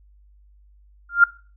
sine tone with exponential growth, 1396.9 Hz, F6, in tune, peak -5 dBFS, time 1.09-1.24 s, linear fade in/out 5 ms, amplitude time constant 32 ms, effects noise-tail reverb RT60 0.4 s tail -22 dB re dry + added 50 Hz sine -50 dBFS peak until 1.56 s

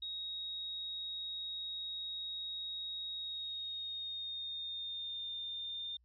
sine tone with pitch glide, 3775 to 3619 Hz, A#7 to A7, +21 to +48 cents, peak -39 dBFS, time 0.02-5.97 s, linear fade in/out 5 ms, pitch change -73 cents, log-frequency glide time 3.13-5.32 s, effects added 60 Hz sine -67 dBFS peak until 6.04 s

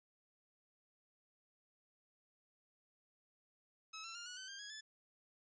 10% pulse tone with pitch steps, 1290 / 1345.6 / 1403.5 / 1464 / 1527 / 1592.8 / 1661.4 / 1732.9 Hz, E6 / E6 / F6 / F#6 / G6 / G6 / G#6 / A6, -38 / +35 / +8 / -19 / -46 / +27 / 0 / -27 cents, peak -38 dBFS, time 3.93-4.81 s, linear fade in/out 10 ms, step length 110 ms, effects resampled to 16000 Hz

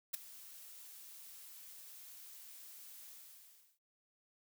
blue noise with ADSR envelope, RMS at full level -35 dBFS, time 0.13-3.79 s, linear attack 15 ms, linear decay 7 ms, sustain -19 dB, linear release 710 ms, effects none

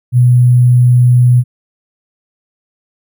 sine tone with sample-and-hold, 123.47 Hz, B2, in tune, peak -4 dBFS, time 0.12-1.44 s, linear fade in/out 50 ms, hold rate 11025 Hz, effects none

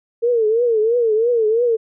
sine tone with vibrato, 456.2 Hz, A#4, 37 cents flat, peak -13 dBFS, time 0.22-1.77 s, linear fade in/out 20 ms, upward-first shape triangle, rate 3 Hz, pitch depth 140 cents each way, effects none

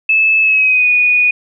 sine tone with pitch glide, 2610 to 2468 Hz, E7 to D#7, -18 to -15 cents, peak -8 dBFS, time 0.09-1.31 s, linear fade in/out 5 ms, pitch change -97 cents, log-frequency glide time 0.41-0.9 s, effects none

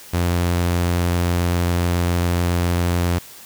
sawtooth tone with vibrato, 87.31 Hz, F2, in tune, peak -13 dBFS, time 0.13-3.19 s, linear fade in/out 10 ms, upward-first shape sine, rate 11 Hz, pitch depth 8 cents each way, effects white hiss -41 dBFS RMS until 3.45 s

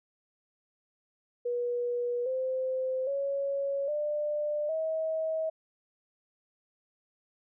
sine tone with pitch steps, 484 / 518.7 / 556 / 595.9 / 638.6 Hz, B4 / C5 / C#5 / D5 / D#5, -35 / -15 / +5 / +25 / +45 cents, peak -28 dBFS, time 1.45-5.5 s, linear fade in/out 10 ms, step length 810 ms, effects none

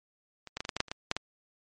clicks, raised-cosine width 0.2 ms, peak -26 / -17 / -16 / -19 / -14 / -13 / -8 / -29 / -16 / -9 / -14 dBFS, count 11, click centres 0.473 / 0.57 / 0.605 / 0.651 / 0.692 / 0.766 / 0.804 / 0.883 / 0.915 / 1.114 / 1.166 s, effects MP3 48 kbps

